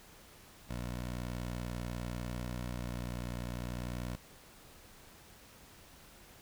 15% pulse tone with vibrato, 60.4 Hz, B1, 38 cents flat, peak -31 dBFS, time 0.69-4.16 s, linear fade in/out 10 ms, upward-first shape triangle, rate 0.65 Hz, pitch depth 14 cents each way, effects pink hiss -57 dBFS RMS until 6.41 s

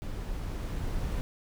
brown noise with level ramp, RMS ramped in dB -36 to -31 dBFS, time 0.02-1.21 s, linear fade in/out 0 ms, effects none

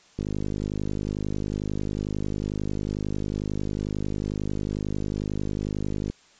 click train, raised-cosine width 3 ms, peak -16 dBFS, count 303, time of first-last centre 0.19-6.1 s, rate 51.1 Hz, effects white hiss -56 dBFS RMS until 6.39 s + resampled to 16000 Hz

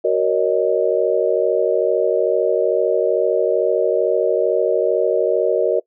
sine chord, D# minor seventh, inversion first, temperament just, 373.4 / 466.7 / 560 / 622.3 Hz, F#4 / A#4 / C#5 / D#5, +16 / +2 / +18 / 0 cents, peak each -20 / -18 / -21 / -20 dBFS, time 0.04-5.8 s, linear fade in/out 10 ms, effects noise-tail reverb RT60 0.1 s tail -22 dB re dry

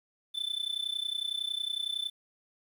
triangle tone with amplitude modulation, 3520 Hz, A7, in tune, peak -26 dBFS, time 0.34-2.1 s, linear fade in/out 20 ms, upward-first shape sine, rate 30.9 Hz, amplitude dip 90%, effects 10-bit

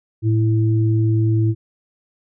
sine tone pair together, 111.2 / 330 Hz, A2 / E4, +19 / +2 cents, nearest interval octave + perfect fifth, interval 1883 cents, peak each -14 / -22 dBFS, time 0.22-1.55 s, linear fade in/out 50 ms, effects none

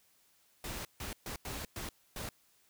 pink noise bursts at uneven times, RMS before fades -41 dBFS, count 6, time 0.64-0.85 / 1-1.13 / 1.26-1.36 / 1.45-1.65 / 1.76-1.89 / 2.16-2.29 s, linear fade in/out 2 ms, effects white hiss -69 dBFS RMS until 2.69 s

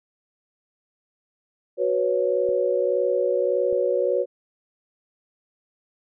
sine chord, F# suspended fourth, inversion none, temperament just, 370 / 493.3 / 555 Hz, F#4 / B4 / C#5, 0 / -2 / +2 cents, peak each -25 / -23 / -23 dBFS, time 1.77-4.26 s, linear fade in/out 50 ms
clicks, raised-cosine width 2 ms, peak -28 dBFS, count 2, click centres 2.49 / 3.727 s
effects none

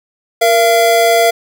square tone pair together, 466.2 / 680.2 Hz, A#4 / F5, 0 / -46 cents, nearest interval perfect fifth, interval 654 cents, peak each -14 / -10 dBFS, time 0.41-1.31 s, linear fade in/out 10 ms, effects none

